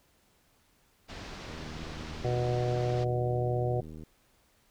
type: low-pass noise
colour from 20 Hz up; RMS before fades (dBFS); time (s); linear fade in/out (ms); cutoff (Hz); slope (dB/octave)
pink; -43; 1.08-3.05; 20; 5600; 24
type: click train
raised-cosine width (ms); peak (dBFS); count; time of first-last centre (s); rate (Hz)
3; -33; 200; 1.5-4.035; 78.5
type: harmonic tone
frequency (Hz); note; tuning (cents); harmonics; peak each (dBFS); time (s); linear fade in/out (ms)
122.6; B2; -12; 1 / 3 / 4 / 5 / 6; -29 / -34 / -35 / -36 / -37; 2.24-3.81; 10
effects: pink hiss -67 dBFS RMS until 4.7 s